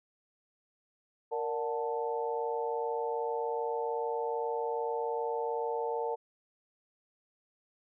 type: harmonic tone with a mistuned harmonic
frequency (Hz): 146.83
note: D3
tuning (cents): 0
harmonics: 3 / 4 / 5 / 6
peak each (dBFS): -33 / -40 / -40 / -36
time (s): 1.31-6.16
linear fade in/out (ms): 20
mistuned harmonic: 3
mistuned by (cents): +93
effects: none